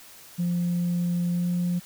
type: tone with pitch glide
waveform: sine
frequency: 174.61 to 176.23 Hz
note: F3 to F3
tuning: 0 to +16 cents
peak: -21 dBFS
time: 0.38-1.8 s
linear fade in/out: 20 ms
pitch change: +16 cents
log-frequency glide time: 1.32-1.48 s
effects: tanh soft clip ceiling -20 dBFS + white hiss -48 dBFS RMS until 1.85 s